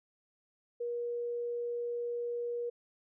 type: tone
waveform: sine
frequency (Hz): 477.3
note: A#4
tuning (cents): +41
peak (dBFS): -33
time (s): 0.8-2.7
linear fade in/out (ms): 10
effects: none